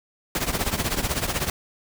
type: noise with tremolo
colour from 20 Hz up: pink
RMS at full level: -22 dBFS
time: 0.35-1.5 s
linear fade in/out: 2 ms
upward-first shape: triangle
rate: 16 Hz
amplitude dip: 85%
effects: none